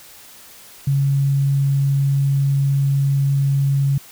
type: tone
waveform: sine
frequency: 138.59 Hz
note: C#3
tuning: in tune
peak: -14 dBFS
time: 0.87-3.98 s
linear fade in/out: 5 ms
effects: white hiss -43 dBFS RMS until 4.11 s